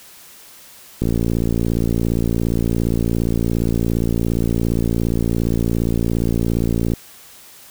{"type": "click train", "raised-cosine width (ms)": 3, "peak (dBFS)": -6, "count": 340, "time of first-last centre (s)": [1.02, 6.936], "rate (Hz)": 57.3, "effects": ["white hiss -43 dBFS RMS until 7.7 s"]}